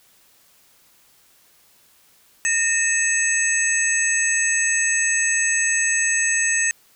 sine tone cluster, 1836 / 2593 / 6370 / 7900 Hz, A#6 / E7 / G8 / B8, -27 / -29 / +27 / 0 cents, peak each -22 / -25 / -25 / -21 dBFS, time 2.45-6.71 s, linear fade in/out 0 ms, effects white hiss -56 dBFS RMS until 6.95 s

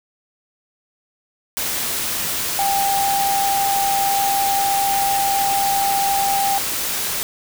sine tone in noise, 792 Hz, G5, 18 cents sharp, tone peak -17 dBFS, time 2.59-6.58 s, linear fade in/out 0 ms, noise white, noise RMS -23 dBFS, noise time 1.57-7.23 s, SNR +3 dB, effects none

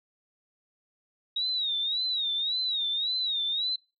sine tone with vibrato, 3787 Hz, A#7, 27 cents sharp, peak -26 dBFS, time 1.36-3.76 s, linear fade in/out 5 ms, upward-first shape sine, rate 1.8 Hz, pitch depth 120 cents each way, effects noise-tail reverb RT60 0.3 s tail -25 dB re dry

